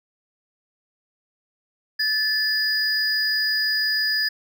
triangle tone pair together, 1742 / 4927 Hz, A6 / D#8, -18 / -18 cents, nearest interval octave + tritone, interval 1800 cents, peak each -21 dBFS, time 1.99-4.29 s, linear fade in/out 10 ms, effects none

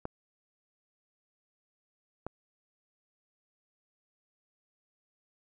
clicks, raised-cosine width 1 ms, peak -21 / -22 dBFS, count 2, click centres 0.054 / 2.266 s, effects none

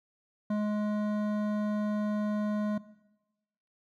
sine tone with hard clipping, 210 Hz, G#3, 19 cents sharp, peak -29 dBFS, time 0.5-2.78 s, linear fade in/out 5 ms, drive 12 dB, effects noise-tail reverb RT60 1.0 s tail -18 dB re dry

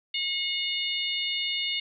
harmonic tone, 722 Hz, F#5, 43 cents flat, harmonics 3 / 4 / 5 / 6, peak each -33 / -30 / -32 / -37 dBFS, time 0.14-1.8 s, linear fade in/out 5 ms, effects none

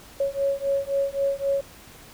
sine beating tone pair, 552 / 555.8 Hz, C#5 / C#5, -7 / +4 cents, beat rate 3.8 Hz, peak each -25 dBFS, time 0.2-1.61 s, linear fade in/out 5 ms, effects pink hiss -47 dBFS RMS until 2.13 s

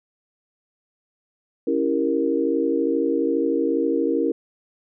sine chord, C# diminished seventh, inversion none, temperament equal, 277.2 / 329.6 / 392 / 466.2 Hz, C#4 / E4 / G4 / Bb4, 0 / 0 / 0 / 0 cents, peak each -24 / -23 / -28 / -23 dBFS, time 1.67-4.32 s, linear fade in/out 5 ms, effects none

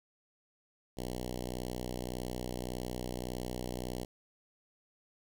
5% pulse tone with notch filter, 61.74 Hz, B1, in tune, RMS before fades -39 dBFS, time 0.97-4.05 s, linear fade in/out 5 ms, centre 1500 Hz, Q 0.58, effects none

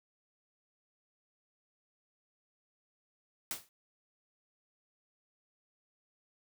white noise with exponential decay, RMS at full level -34 dBFS, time 3.51-3.69 s, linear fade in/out 0 ms, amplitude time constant 38 ms, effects none

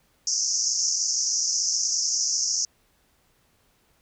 pink band-pass noise, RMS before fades -25 dBFS, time 0.27-2.65 s, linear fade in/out 2 ms, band 5200 to 6700 Hz, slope 96 dB/octave, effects pink hiss -65 dBFS RMS until 4.01 s

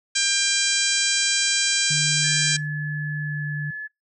harmonic tone, 796 Hz, G5, 26 cents sharp, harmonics 2 / 3 / 4 / 5 / 6 / 7 / 8 / 9 / 10, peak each -28 / -28 / -28 / -28 / -28 / -28 / -28 / -28 / -28 dBFS, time 0.15-2.57 s, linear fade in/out 10 ms
sine tone with pitch glide, 150 to 148.28 Hz, D3 to D3, +37 to +17 cents, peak -26 dBFS, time 1.9-3.71 s, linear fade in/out 10 ms, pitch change -20 cents, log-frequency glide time 3.22-3.44 s
sine tone, 1718 Hz, A6, 42 cents flat, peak -29 dBFS, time 2.23-3.88 s, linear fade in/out 20 ms
effects noise-tail reverb RT60 0.2 s tail -24 dB re dry

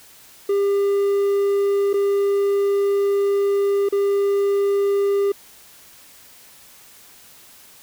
triangle tone with dropouts, 400 Hz, G4, 35 cents sharp, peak -14 dBFS, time 0.49-5.32 s, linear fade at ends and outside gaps 5 ms, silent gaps 1.932-1.939 / 3.889-3.924 s, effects white hiss -47 dBFS RMS until 7.82 s

